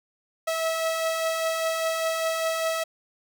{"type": "beating tone pair", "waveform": "sawtooth", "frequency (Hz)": [645, 650], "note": ["E5", "E5"], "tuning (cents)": [-38, -24], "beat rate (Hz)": 5, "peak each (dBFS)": [-30, -21], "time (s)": [0.47, 2.84], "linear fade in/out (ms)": 10, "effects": []}